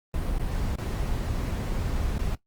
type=noise with dropouts; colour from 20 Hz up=brown; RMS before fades=-28 dBFS; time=0.14-2.35 s; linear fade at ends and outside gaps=2 ms; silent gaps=0.384-0.395 / 0.757-0.783 / 2.182-2.191 s; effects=noise-tail reverb RT60 0.1 s tail -17 dB re dry + Opus 32 kbps